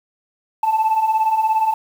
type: beating tone pair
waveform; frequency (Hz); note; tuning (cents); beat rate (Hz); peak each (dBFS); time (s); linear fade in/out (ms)
sine; 864 / 881; A5 / A5; -32 / +2; 17; -19 / -14; 0.63-1.74; 5
effects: tanh soft clip ceiling -11 dBFS + 7-bit

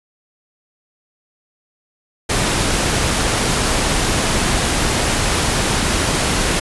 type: noise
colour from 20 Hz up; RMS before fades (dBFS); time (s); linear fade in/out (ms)
pink; -17; 2.29-6.6; 10
effects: resampled to 24000 Hz

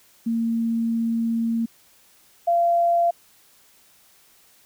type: tone pair in turn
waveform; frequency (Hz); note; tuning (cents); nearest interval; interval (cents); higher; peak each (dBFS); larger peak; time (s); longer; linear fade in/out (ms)
sine; 229.2 / 686.8; A#3 / F5; -29 / -29; octave + perfect fifth; 1900; second; -20 / -16; second; 0.26-1.66 / 2.47-3.11; first; 10
effects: white hiss -56 dBFS RMS until 4.65 s

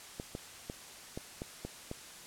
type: clicks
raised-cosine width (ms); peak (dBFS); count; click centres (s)
2; -25; 7; 0.199 / 0.351 / 0.699 / 1.175 / 1.419 / 1.65 / 1.914
effects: white hiss -50 dBFS RMS until 2.26 s + low-pass 10000 Hz 12 dB/octave

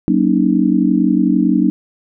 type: chord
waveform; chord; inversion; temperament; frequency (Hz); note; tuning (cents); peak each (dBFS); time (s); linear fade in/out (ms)
sine; D# minor seventh; first; just; 186.68 / 233.3 / 280 / 311.1; F#3 / A#3 / C#4 / D#4; +16 / +2 / +18 / 0; -16; 0.08-1.7; 0
effects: none

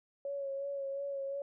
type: tone with vibrato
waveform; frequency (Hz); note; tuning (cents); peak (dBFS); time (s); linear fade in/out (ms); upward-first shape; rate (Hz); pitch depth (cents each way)
sine; 554.4; C#5; 0; -35; 0.25-1.42; 2; sine; 2.8; 27
effects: none

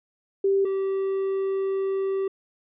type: tone pair in turn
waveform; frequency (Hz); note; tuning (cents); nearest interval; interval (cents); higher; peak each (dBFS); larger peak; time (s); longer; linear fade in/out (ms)
sine / triangle; 392 / 387.5; G4 / G4; 0 / -20; unison; 20; first; -18 / -21; first; 0.44-0.65 / 0.65-2.28; second; 5
effects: resampled to 8000 Hz

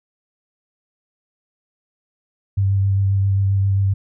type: tone with vibrato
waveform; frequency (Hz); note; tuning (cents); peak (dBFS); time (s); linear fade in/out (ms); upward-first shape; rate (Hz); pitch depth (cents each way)
sine; 98; G2; 0; -14; 2.57-3.94; 10; sine; 7.5; 16
effects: none

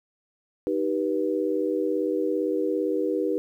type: chord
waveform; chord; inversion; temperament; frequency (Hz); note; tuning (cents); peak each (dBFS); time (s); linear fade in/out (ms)
sine; Eb augmented; none; just; 311.1 / 388.9 / 486.1; Eb4 / G4 / B4; 0 / -14 / -28; -27; 0.67-3.38; 0
effects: 10-bit

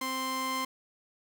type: tone pair together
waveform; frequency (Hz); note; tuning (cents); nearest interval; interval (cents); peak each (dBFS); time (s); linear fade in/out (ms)
sawtooth; 261.4 / 1046.5; C4 / C6; -1 / 0; 2 octaves; 2401; -33 / -28; 0.01-0.65; 5
effects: none

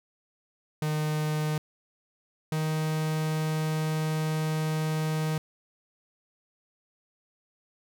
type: tone pair in turn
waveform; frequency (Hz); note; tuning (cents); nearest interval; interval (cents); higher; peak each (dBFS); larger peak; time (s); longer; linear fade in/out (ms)
45% pulse; 153.3 / 156.34; D#3 / D#3; -25 / +9; unison; 34; second; -26; neither; 0.82-1.58 / 2.52-5.38; second; 2
effects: none

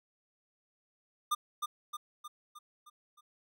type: tone with echo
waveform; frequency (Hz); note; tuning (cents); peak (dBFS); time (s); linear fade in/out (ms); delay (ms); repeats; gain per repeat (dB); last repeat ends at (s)
square; 1205; D6; +44; -28; 1.31-1.35; 10; 310; 6; -5; 3.21
effects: none

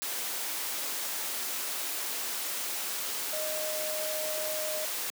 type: tone in noise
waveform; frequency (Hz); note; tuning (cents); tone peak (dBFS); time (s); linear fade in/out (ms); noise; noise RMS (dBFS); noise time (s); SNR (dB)
sine; 619; D#5; -9; -34; 3.33-4.85; 0; white; -34; 0.02-5.1; -3
effects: high-pass 300 Hz 12 dB/octave

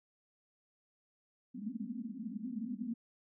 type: band-pass noise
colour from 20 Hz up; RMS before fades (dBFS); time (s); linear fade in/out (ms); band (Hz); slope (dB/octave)
pink; -41; 1.54-2.94; 10; 200 to 260; 96
effects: none

